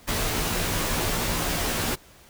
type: noise with comb filter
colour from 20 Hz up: pink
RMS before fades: -26 dBFS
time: 0.07-1.96 s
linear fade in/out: 20 ms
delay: 15 ms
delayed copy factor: -0.65
effects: pink hiss -52 dBFS RMS until 2.29 s